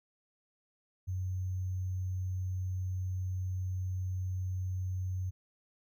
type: tone with sample-and-hold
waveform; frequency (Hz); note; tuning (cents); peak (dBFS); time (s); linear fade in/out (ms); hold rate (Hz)
sine; 92.5; F#2; 0; -32; 1.07-5.31; 20; 6300
effects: none